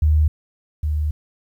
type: tone pair in turn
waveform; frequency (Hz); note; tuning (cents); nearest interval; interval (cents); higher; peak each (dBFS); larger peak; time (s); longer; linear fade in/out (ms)
sine; 76.6 / 75.72; D#2 / D#2; -27 / -47; unison; 20; first; -12 / -18; first; 0.02-0.28 / 0.83-1.11; second; 5
effects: 9-bit